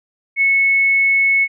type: tone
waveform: sine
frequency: 2200 Hz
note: C#7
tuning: 14 cents flat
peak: -11 dBFS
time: 0.36-1.48 s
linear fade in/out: 50 ms
effects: none